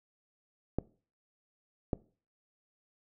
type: clicks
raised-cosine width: 2 ms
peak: -16 dBFS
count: 2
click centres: 0.786 / 1.932 s
effects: noise-tail reverb RT60 0.4 s tail -21 dB re dry